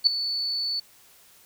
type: tone with ADSR envelope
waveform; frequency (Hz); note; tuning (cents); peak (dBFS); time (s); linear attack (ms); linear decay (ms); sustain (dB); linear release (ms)
sine; 4469; C#8; +13; -11; 0.04-0.8; 29; 4; -14; 7
effects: white hiss -55 dBFS RMS until 1.45 s